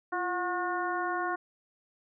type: harmonic tone with a mistuned harmonic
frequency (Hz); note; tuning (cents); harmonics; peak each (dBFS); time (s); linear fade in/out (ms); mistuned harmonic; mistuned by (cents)
361.6; F#4; -40; 1 / 2 / 3 / 4 / 5; -35 / -34 / -34 / -35 / -42; 0.12-1.36; 10; 1; -79
effects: none